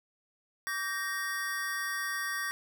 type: chord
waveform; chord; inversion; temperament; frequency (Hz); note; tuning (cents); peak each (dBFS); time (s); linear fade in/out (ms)
square; G minor; second; equal with one note detuned; 1150.5 / 1568 / 1864.7; D6 / G6 / Bb6; -36 / 0 / 0; -40 / -38 / -35; 0.67-2.51; 0
effects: none